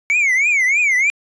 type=tone with vibrato; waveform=triangle; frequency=2217 Hz; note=C#7; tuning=in tune; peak=-11 dBFS; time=0.1-1.1 s; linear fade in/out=0 ms; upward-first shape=triangle; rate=3.2 Hz; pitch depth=220 cents each way; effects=resampled to 22050 Hz